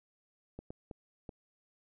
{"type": "clicks", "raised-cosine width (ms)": 2, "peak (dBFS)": -30, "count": 4, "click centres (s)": [0.59, 0.705, 0.912, 1.292], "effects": []}